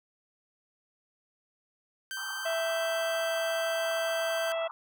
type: tone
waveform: sawtooth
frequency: 1559 Hz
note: G6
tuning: 10 cents flat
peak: -31 dBFS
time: 2.11-4.52 s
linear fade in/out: 0 ms
type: band-pass noise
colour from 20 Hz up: white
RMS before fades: -44 dBFS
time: 2.17-4.71 s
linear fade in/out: 0 ms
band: 800 to 1400 Hz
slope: 96 dB/octave
type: harmonic tone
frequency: 660 Hz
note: E5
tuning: 2 cents sharp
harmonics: 1 / 2 / 3 / 4 / 5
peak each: -29 / -41 / -43 / -42 / -43 dBFS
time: 2.45-4.68 s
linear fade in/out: 10 ms
effects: none